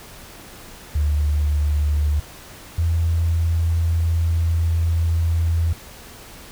sine tone pair in turn, 74.2 / 83.08 Hz, D2 / E2, +18 / +14 cents, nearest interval major second, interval 196 cents, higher second, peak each -16 dBFS, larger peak neither, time 0.95-2.2 / 2.78-5.73 s, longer second, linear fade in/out 5 ms, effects pink hiss -41 dBFS RMS until 6.51 s

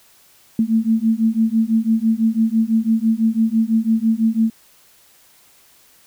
sine beating tone pair, 220.9 / 226.9 Hz, A3 / A#3, +7 / -47 cents, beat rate 6 Hz, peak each -17 dBFS, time 0.59-4.5 s, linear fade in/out 2 ms, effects white hiss -52 dBFS RMS until 6.06 s

